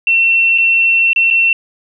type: tone with dropouts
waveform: sine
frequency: 2706 Hz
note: E7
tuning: 45 cents sharp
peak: -8 dBFS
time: 0.07-1.53 s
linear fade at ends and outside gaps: 2 ms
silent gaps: 0.579-0.583 / 1.132-1.161 / 1.303-1.309 s
effects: none